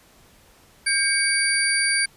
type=tone cluster; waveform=sine; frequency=1600 / 2243 / 4657 / 9490 Hz; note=G6 / C#7 / D8 / D9; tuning=+35 / +20 / -15 / +17 cents; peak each=-24 dBFS; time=0.86-2.06 s; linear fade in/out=10 ms; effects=pink hiss -54 dBFS RMS until 2.16 s + resampled to 32000 Hz